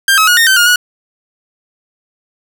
sawtooth tone with pitch steps, 1590 / 1283 / 1446 / 1838 / 1542 / 1424 / 1460 Hz, G6 / E6 / F#6 / A#6 / G6 / F6 / F#6, +24 / -47 / -40 / -25 / -29 / +33 / -24 cents, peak -3 dBFS, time 0.08-0.759 s, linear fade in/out 2 ms, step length 97 ms, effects none

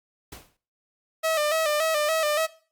pink noise with exponential decay, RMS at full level -37 dBFS, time 0.32-0.57 s, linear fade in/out 5 ms, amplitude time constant 54 ms
sawtooth tone with vibrato, 620 Hz, D#5, 6 cents flat, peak -18 dBFS, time 1.23-2.47 s, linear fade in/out 20 ms, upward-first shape square, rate 3.5 Hz, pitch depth 62 cents each way
effects noise-tail reverb RT60 0.4 s tail -18 dB re dry + Opus 48 kbps

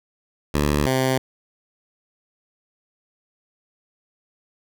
10% pulse tone pair in turn, 73.42 / 130.82 Hz, D2 / C3, 0 / 0 cents, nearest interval minor seventh, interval 1000 cents, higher second, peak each -10 dBFS, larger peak neither, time 0.54-0.86 / 0.86-1.18 s, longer neither, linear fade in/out 5 ms, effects none

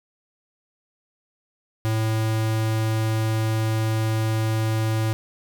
square tone, 110.5 Hz, A2, 8 cents sharp, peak -21 dBFS, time 1.85-5.13 s, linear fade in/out 0 ms, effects none

